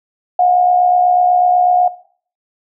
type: tone with amplitude modulation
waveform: sine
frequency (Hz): 721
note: F#5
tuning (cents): -45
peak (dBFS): -6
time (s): 0.39-1.88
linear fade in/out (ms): 5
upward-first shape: sine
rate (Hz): 68.1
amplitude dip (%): 50
effects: noise-tail reverb RT60 0.5 s tail -17 dB re dry